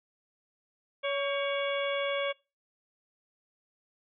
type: harmonic tone with a mistuned harmonic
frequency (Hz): 561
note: C#5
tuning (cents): +21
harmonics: 1 / 2 / 3 / 4 / 5 / 6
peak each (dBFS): -30 / -37 / -41 / -36 / -42 / -39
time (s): 1.03-2.33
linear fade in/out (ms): 20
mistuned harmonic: 3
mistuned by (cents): -77
effects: noise-tail reverb RT60 0.3 s tail -24 dB re dry